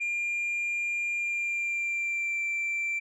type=tone with pitch glide; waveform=sine; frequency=2400 to 2348 Hz; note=D7 to D7; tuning=+37 to -1 cents; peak=-25 dBFS; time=0-3 s; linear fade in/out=20 ms; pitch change=-38 cents; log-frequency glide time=1.17-2.43 s; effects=tanh soft clip ceiling -26 dBFS